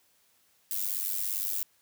violet noise with amplitude modulation, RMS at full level -28 dBFS, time 0.71-1.63 s, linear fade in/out 0 ms, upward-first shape sine, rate 97.5 Hz, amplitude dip 85%, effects white hiss -67 dBFS RMS until 1.81 s + high-pass 60 Hz 12 dB/octave

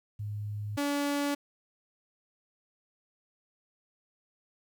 sine / sawtooth tone pair in turn, 104.4 / 286.2 Hz, G#2 / D4, +10 / -45 cents, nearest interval octave + perfect fourth, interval 1745 cents, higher second, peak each -33 / -24 dBFS, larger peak second, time 0.19-0.77 / 0.77-1.35 s, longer neither, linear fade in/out 10 ms, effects 11-bit

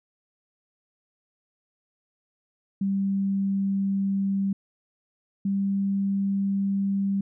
sine tone pair in turn, 196 / 197.02 Hz, G3 / G3, 0 / +9 cents, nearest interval unison, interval 9 cents, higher second, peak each -22 dBFS, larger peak neither, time 2.81-4.53 / 5.45-7.21 s, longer second, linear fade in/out 5 ms, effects none

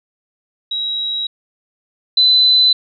sine tone pair in turn, 3853 / 4016 Hz, B7 / B7, -44 / +28 cents, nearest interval minor second, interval 72 cents, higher second, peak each -18 / -8 dBFS, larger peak second, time 0.71-1.27 / 2.17-2.73 s, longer neither, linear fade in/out 5 ms, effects none

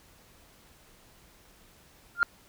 sine tone with exponential growth, 1400 Hz, F6, 4 cents sharp, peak -13 dBFS, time 2.15-2.23 s, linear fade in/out 0 ms, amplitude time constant 16 ms, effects tanh soft clip ceiling -15 dBFS + pink hiss -58 dBFS RMS until 2.48 s

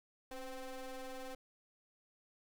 30% pulse ring-modulated tone, 261.6 Hz, C4, in tune, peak -38 dBFS, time 0.31-1.35 s, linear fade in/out 5 ms, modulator 252 Hz, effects none

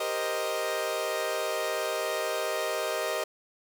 sawtooth chord, C minor seventh, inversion second, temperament equal, 392 / 466.2 / 523.3 / 622.3 Hz, G4 / Bb4 / C5 / Eb5, 0 / 0 / 0 / 0 cents, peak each -33 / -31 / -32 / -27 dBFS, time 0-3.24 s, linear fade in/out 5 ms, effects none

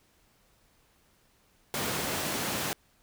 pink high-pass noise, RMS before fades -32 dBFS, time 1.74-2.73 s, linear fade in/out 0 ms, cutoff 140 Hz, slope 12 dB/octave, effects pink hiss -66 dBFS RMS until 3.02 s

